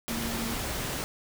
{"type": "tone in noise", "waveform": "sine", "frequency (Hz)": 230.4, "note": "A#3", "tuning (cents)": -20, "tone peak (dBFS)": -34, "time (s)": [0.09, 0.54], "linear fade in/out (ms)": 0, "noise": "pink", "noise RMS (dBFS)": -33, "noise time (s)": [0.08, 1.04], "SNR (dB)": -4, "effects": []}